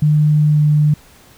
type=tone with pitch glide; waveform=sine; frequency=151 to 150.04 Hz; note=D3 to D3; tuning=+48 to +37 cents; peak=-9 dBFS; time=0.02-0.94 s; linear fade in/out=5 ms; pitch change=-11 cents; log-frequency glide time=0.37-0.64 s; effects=pink hiss -46 dBFS RMS until 1.37 s